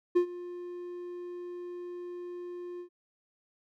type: tone with ADSR envelope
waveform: triangle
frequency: 353.5 Hz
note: F4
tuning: 21 cents sharp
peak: -17 dBFS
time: 0.15-2.89 s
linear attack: 16 ms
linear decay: 91 ms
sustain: -19 dB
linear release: 90 ms
effects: none